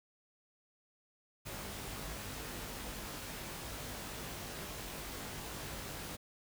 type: noise with comb filter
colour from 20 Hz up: pink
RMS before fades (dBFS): -44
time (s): 1.45-6.17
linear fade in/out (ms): 20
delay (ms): 20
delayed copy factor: +0.7
effects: none